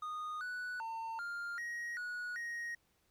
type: tone with pitch steps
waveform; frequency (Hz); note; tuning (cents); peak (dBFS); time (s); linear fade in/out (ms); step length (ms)
triangle; 1234 / 1481 / 904 / 1401 / 1888 / 1460 / 1877; D#6 / F#6 / A5 / F6 / A#6 / F#6 / A#6; -15 / +1 / +47 / +5 / +22 / -24 / +11; -37; 0.02-2.75; 5; 390
effects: pink hiss -75 dBFS RMS until 3.1 s